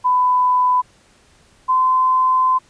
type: tone pair in turn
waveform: sine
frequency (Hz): 1000 / 1027.5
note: B5 / C6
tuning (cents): +21 / -32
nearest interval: unison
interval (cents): 47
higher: second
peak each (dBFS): -12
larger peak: neither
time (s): 0.04-0.82 / 1.68-2.59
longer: second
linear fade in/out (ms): 20
effects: pink hiss -53 dBFS RMS until 2.69 s + resampled to 22050 Hz